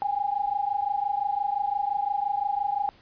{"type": "tone pair together", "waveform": "sine", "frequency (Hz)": [800, 825.8], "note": ["G5", "G#5"], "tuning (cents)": [35, -10], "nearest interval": "minor second", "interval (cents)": 55, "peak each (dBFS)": -27, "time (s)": [0.02, 2.89], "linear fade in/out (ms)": 0, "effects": ["pink hiss -56 dBFS RMS until 3.01 s", "resampled to 11025 Hz"]}